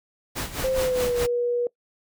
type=noise with tremolo; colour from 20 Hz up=pink; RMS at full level=-28 dBFS; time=0.35-1.27 s; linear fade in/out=20 ms; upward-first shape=sine; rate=4.8 Hz; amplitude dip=75%
type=tone with pitch glide; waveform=sine; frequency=523.3 to 482.6 Hz; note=C5 to B4; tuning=0 to -40 cents; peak=-21 dBFS; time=0.64-1.67 s; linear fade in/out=2 ms; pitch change=-140 cents; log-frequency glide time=0.76-1.17 s
effects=noise-tail reverb RT60 0.1 s tail -22 dB re dry